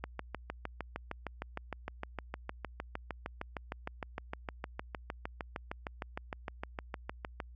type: click train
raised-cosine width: 0.5 ms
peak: -22 dBFS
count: 49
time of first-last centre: 0.04-7.402 s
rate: 6.52 Hz
effects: added 60 Hz sine -49 dBFS peak until 7.55 s